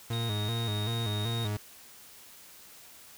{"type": "tone with vibrato", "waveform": "40% pulse", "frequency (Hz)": 110, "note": "A2", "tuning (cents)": 0, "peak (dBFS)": -29, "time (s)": [0.1, 1.57], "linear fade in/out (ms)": 5, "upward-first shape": "square", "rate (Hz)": 2.6, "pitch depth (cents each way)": 89}
{"type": "tone", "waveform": "triangle", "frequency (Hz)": 3729, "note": "A#7", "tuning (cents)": 0, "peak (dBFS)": -35, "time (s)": [0.13, 1.47], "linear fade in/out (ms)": 0}
{"effects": ["white hiss -52 dBFS RMS until 3.17 s"]}